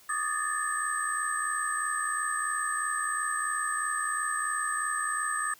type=tone cluster; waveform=sine; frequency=1148 / 1233 / 1719 / 1782 / 8250 Hz; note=D6 / D#6 / A6 / A6 / C9; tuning=-40 / -16 / -41 / +22 / -25 cents; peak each=-38 / -32 / -35 / -35 / -34 dBFS; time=0.09-5.54 s; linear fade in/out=5 ms; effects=white hiss -57 dBFS RMS until 5.59 s